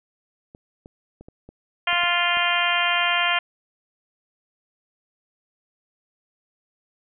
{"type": "clicks", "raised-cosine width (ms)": 2, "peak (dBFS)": -29, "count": 8, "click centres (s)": [0.549, 0.859, 1.21, 1.285, 1.49, 1.929, 2.036, 2.371]}
{"type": "harmonic tone", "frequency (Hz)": 349, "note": "F4", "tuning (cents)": -1, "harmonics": [2, 3, 4, 5, 6, 7, 8, 9], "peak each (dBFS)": [-27, -27, -27, -27, -27, -27, -27, -27], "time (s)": [1.87, 3.39], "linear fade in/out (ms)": 5}
{"effects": []}